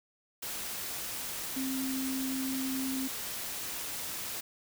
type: tone in noise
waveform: sine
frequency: 264.1 Hz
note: C4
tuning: 16 cents sharp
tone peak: -32 dBFS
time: 1.56-3.08 s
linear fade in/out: 10 ms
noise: white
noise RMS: -38 dBFS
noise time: 0.42-4.41 s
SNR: +3 dB
effects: none